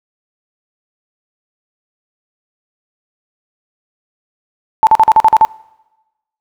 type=tone bursts; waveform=sine; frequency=880 Hz; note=A5; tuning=in tune; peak=-3 dBFS; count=8; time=4.83-5.45 s; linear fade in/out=0 ms; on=39 ms; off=44 ms; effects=noise-tail reverb RT60 1.0 s tail -23 dB re dry